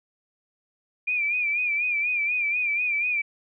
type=tone with vibrato; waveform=sine; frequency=2400 Hz; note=D7; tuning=37 cents sharp; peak=-22 dBFS; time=1.07-3.22 s; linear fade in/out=10 ms; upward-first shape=sine; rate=4.1 Hz; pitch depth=72 cents each way; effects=none